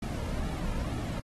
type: noise with flanger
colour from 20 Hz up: brown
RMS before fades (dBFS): -33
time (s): 0.02-1.2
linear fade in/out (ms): 5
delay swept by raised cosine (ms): 1.9 to 2.7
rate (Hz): 2.1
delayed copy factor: -0.55
effects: AAC 32 kbps